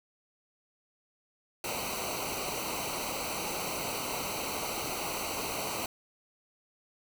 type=noise with comb filter; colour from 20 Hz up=pink; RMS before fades=-35 dBFS; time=1.64-5.86 s; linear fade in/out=2 ms; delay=0.58 ms; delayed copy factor=-0.85; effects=none